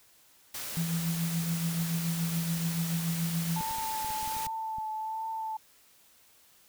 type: noise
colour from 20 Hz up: white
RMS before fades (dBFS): -38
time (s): 0.54-4.47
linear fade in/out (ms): 5
type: tone with tremolo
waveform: sine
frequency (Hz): 166.8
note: E3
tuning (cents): +21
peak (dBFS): -26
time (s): 0.77-3.61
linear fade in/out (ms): 0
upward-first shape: triangle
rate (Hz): 7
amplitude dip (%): 55
type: tone with vibrato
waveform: sine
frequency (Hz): 880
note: A5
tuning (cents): 0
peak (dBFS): -32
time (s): 3.56-5.57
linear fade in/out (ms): 5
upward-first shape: triangle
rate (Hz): 1.3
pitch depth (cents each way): 26
type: clicks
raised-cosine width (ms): 5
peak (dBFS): -35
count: 10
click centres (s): 3.61 / 3.71 / 3.784 / 4.046 / 4.104 / 4.23 / 4.276 / 4.367 / 4.469 / 4.784
effects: white hiss -61 dBFS RMS until 6.68 s